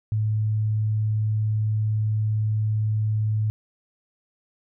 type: tone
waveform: sine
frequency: 107.8 Hz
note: A2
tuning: 35 cents flat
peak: -20 dBFS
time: 0.12-3.5 s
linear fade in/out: 0 ms
effects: none